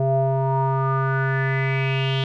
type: tone with low-pass filter sweep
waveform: square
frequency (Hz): 134.1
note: C3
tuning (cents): +43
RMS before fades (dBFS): -21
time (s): 0-2.24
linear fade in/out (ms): 2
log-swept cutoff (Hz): 600 to 3300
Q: 6.2
effects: none